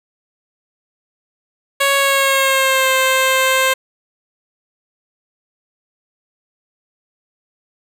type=tone with pitch glide; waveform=10% pulse; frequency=554.4 to 524.8 Hz; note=C#5 to C5; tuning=0 to +5 cents; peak=-4 dBFS; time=1.8-3.74 s; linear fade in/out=10 ms; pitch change=-95 cents; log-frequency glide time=1.96-2.9 s; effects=none